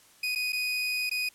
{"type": "tone with dropouts", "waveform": "30% pulse", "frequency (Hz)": 2489, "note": "D#7", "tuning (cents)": 0, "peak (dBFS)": -25, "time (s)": [0.23, 1.29], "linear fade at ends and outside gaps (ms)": 5, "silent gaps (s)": [[0.351, 0.357], [0.523, 0.529], [1.096, 1.112]], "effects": ["white hiss -58 dBFS RMS until 1.34 s", "low-pass 12000 Hz 12 dB/octave"]}